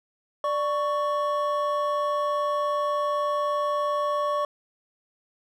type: tone pair together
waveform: triangle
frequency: 589.6 / 1113 Hz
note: D5 / C#6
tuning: +7 / +7 cents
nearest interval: major seventh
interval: 1100 cents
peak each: -24 dBFS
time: 0.44-4.45 s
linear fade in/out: 2 ms
effects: none